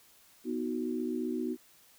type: chord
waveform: sine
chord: B major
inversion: none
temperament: equal with one note detuned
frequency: 246.9 / 314.7 / 370 Hz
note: B3 / D#4 / F#4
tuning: 0 / +20 / 0 cents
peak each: -34 / -36 / -36 dBFS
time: 0.44-1.57 s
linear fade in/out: 50 ms
effects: white hiss -61 dBFS RMS until 1.98 s